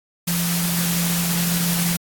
sine tone in noise, 172.1 Hz, F3, 25 cents flat, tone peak -21 dBFS, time 0.27-1.97 s, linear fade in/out 10 ms, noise white, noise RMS -24 dBFS, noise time 0.27-1.97 s, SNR 0 dB, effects AAC 64 kbps

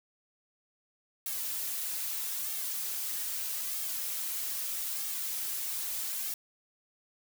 blue noise with flanger, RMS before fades -35 dBFS, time 1.26-6.34 s, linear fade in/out 2 ms, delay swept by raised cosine 2 to 5.2 ms, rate 0.79 Hz, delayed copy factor -0.9, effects none

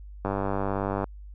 click train, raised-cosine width 1 ms, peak -14 dBFS, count 79, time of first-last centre 0.25-1.042 s, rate 98.5 Hz, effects added 50 Hz sine -40 dBFS peak until 1.34 s

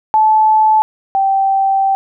sine tone pair in turn, 868 / 778.5 Hz, A5 / G5, -24 / -12 cents, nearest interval major second, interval 188 cents, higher first, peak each -7 / -10 dBFS, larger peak first, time 0.14-0.82 / 1.15-1.95 s, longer second, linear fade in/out 0 ms, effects none

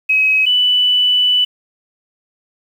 sine tone pair in turn, 2547 / 2980 Hz, D#7 / F#7, +40 / +12 cents, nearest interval minor third, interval 272 cents, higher second, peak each -10 dBFS, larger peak neither, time 0.09-0.46 / 0.46-1.45 s, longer second, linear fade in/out 10 ms, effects 7-bit

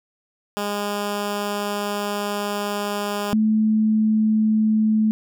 10% pulse / sine tone pair in turn, 204.8 / 217 Hz, G#3 / A3, -24 / -24 cents, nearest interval minor second, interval 100 cents, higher second, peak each -15 dBFS, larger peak neither, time 0.57-3.33 / 3.33-5.11 s, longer first, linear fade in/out 0 ms, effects none

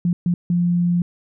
sine tone bursts at uneven times, 174.61 Hz, F3, in tune, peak -15 dBFS, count 3, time 0.05-0.13 / 0.26-0.34 / 0.5-1.02 s, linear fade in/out 2 ms, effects none

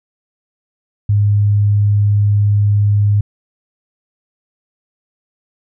sine tone, 102.9 Hz, G#2, 16 cents flat, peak -9 dBFS, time 1.09-3.21 s, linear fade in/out 5 ms, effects none

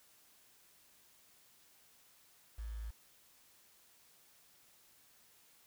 sine tone with quantisation, 55 Hz, A1, in tune, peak -40 dBFS, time 2.58-2.91 s, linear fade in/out 10 ms, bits 10, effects white hiss -66 dBFS RMS until 5.66 s

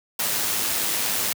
white noise with amplitude modulation, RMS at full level -23 dBFS, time 0.19-1.33 s, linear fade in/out 5 ms, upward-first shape sine, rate 107 Hz, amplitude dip 30%, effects high-pass 100 Hz 12 dB/octave

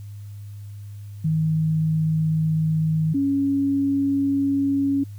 sine tone pair in turn, 158 / 277.6 Hz, D#3 / C#4, +27 / +3 cents, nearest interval minor seventh, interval 976 cents, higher second, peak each -18 dBFS, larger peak neither, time 1.24-3.14 / 3.14-5.04 s, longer neither, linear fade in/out 10 ms, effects added 102 Hz sine -34 dBFS peak until 5.18 s + white hiss -58 dBFS RMS until 5.18 s

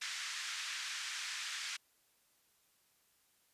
pink band-pass noise, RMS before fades -42 dBFS, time 0.01-1.77 s, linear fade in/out 10 ms, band 1500 to 7400 Hz, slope 24 dB/octave, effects white hiss -73 dBFS RMS until 3.53 s + resampled to 32000 Hz

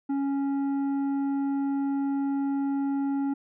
sine tone with tanh clipping, 277.2 Hz, C#4, in tune, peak -26 dBFS, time 0.09-3.34 s, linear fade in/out 10 ms, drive 8 dB, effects none

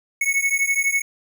square beating tone pair, 2200 / 2212 Hz, C#7 / C#7, -14 / -4 cents, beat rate 12 Hz, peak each -22 / -22 dBFS, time 0.21-1.02 s, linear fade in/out 5 ms, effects none

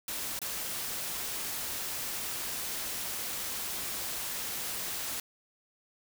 white noise with dropouts, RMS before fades -36 dBFS, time 0.08-5.2 s, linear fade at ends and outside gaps 2 ms, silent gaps 0.391-0.416 s, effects none

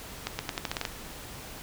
accelerating click train, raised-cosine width 0.2 ms, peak -12 dBFS, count 9, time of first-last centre 0.27-0.852 s, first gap 120 ms, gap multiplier 0.85, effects pink hiss -43 dBFS RMS until 1.62 s

